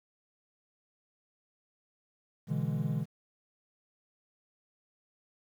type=chord; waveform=triangle; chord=E dominant seventh; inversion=second; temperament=equal; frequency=123.47 / 146.83 / 164.81 / 207.7 Hz; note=B2 / D3 / E3 / G#3; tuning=0 / 0 / 0 / 0 cents; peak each=-34 / -31 / -33 / -35 dBFS; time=2.47-3.06 s; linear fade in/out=50 ms; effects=10-bit